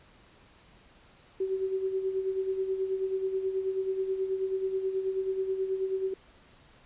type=tone with tremolo; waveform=sine; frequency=381.2 Hz; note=G4; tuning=48 cents flat; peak=-25 dBFS; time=1.4-6.14 s; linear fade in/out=5 ms; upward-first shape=sine; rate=9.3 Hz; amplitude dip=60%; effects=pink hiss -58 dBFS RMS until 6.85 s + resampled to 8000 Hz